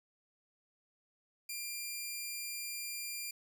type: tone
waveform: 10% pulse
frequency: 2390 Hz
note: D7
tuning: 30 cents sharp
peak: -30 dBFS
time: 1.49-3.31 s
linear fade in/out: 5 ms
effects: none